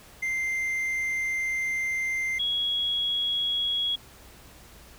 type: tone pair in turn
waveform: triangle / sine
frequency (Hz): 2089 / 3328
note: C7 / G#7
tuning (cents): -3 / +3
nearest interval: minor sixth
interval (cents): 806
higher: second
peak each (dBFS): -24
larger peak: neither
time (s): 0.22-2.39 / 2.39-3.96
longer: first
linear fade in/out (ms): 10
effects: added 60 Hz sine -56 dBFS peak until 4.98 s + pink hiss -51 dBFS RMS until 4.98 s